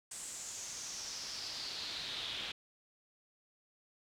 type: noise with band-pass filter sweep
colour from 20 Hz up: brown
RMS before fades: -43 dBFS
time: 0.11-2.52 s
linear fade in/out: 5 ms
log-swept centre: 8100 to 3300 Hz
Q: 4.4
effects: none